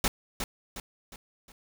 pink noise with echo, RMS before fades -25 dBFS, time 0.04-0.08 s, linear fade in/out 2 ms, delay 360 ms, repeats 4, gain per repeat -7 dB, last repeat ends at 1.52 s, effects none

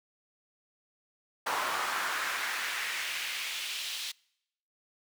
brown noise with high-pass filter sweep, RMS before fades -34 dBFS, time 1.46-4.12 s, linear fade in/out 10 ms, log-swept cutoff 980 to 3700 Hz, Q 1.8, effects noise-tail reverb RT60 0.8 s tail -26 dB re dry

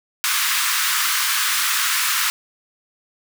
pink high-pass noise, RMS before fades -20 dBFS, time 0.24-2.3 s, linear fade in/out 0 ms, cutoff 1100 Hz, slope 48 dB/octave, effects none

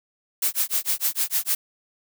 blue noise with tremolo, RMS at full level -21 dBFS, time 0.42-1.55 s, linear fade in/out 5 ms, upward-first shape sine, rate 6.6 Hz, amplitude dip 100%, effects none

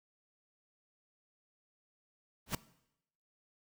pink noise with exponential growth, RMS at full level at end -28 dBFS, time 2.46-2.55 s, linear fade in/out 5 ms, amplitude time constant 18 ms, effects noise-tail reverb RT60 0.8 s tail -19 dB re dry

